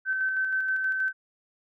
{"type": "tone with tremolo", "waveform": "sine", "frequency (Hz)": 1537, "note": "G6", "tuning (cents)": -35, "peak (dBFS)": -23, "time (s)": [0.05, 1.13], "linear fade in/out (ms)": 50, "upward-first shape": "square", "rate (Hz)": 6.3, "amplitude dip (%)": 30, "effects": []}